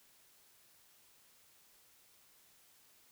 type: silence
effects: white hiss -66 dBFS RMS until 3.11 s